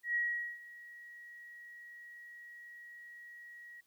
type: tone with ADSR envelope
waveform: sine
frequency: 1906 Hz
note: A#6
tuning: 38 cents sharp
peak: -29 dBFS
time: 0.03-3.81 s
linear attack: 120 ms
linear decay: 430 ms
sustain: -20 dB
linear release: 10 ms
effects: white hiss -74 dBFS RMS until 3.86 s